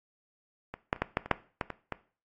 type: clicks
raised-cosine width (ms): 0.5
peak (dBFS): -22 / -10 / -29 / -11 / -10 / -23 / -7 / -14 / -20 / -17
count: 10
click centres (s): 0.74 / 0.929 / 0.962 / 1.02 / 1.171 / 1.26 / 1.313 / 1.612 / 1.703 / 1.923
effects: noise-tail reverb RT60 0.4 s tail -18 dB re dry + AAC 32 kbps